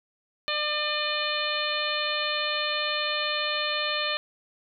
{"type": "harmonic tone with a mistuned harmonic", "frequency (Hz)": 599, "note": "D5", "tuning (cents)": 34, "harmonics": [1, 2, 3, 4, 5, 6, 7], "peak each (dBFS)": [-33, -33, -33, -33, -33, -33, -33], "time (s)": [0.48, 4.17], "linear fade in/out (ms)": 0, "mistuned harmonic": 4, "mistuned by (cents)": 25, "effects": []}